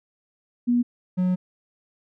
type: tone pair in turn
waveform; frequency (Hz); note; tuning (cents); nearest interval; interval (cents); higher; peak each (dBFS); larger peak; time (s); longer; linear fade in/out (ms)
sine / triangle; 241.9 / 182.55; B3 / F#3; -36 / -23; perfect fourth; 487; first; -17; neither; 0.67-0.83 / 1.17-1.36; second; 20
effects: none